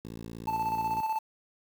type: click train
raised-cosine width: 3 ms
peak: -28 dBFS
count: 55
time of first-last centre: 0.05-1.002 s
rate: 56.7 Hz
type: tone with tremolo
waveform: triangle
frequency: 880 Hz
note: A5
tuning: in tune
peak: -24 dBFS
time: 0.47-1.19 s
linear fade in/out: 10 ms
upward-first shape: square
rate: 16 Hz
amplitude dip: 45%
effects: high-pass 80 Hz 12 dB/octave + 8-bit